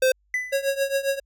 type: tone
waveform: square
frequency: 519 Hz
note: C5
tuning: 14 cents flat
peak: -17 dBFS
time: 0.02-0.12 s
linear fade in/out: 5 ms
type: tone with exponential decay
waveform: triangle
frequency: 2000 Hz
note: B6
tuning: 21 cents sharp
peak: -18 dBFS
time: 0.34-0.72 s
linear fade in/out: 2 ms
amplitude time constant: 81 ms
type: tone with tremolo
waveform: square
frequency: 549 Hz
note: C#5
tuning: 17 cents flat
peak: -19 dBFS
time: 0.52-1.2 s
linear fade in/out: 10 ms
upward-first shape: triangle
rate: 7.4 Hz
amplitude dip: 90%
effects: added 50 Hz sine -63 dBFS peak until 1.25 s